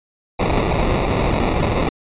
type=noise with sample-and-hold; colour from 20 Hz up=pink; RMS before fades=-18 dBFS; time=0.39-1.89 s; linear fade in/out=5 ms; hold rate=1575 Hz; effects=resampled to 8000 Hz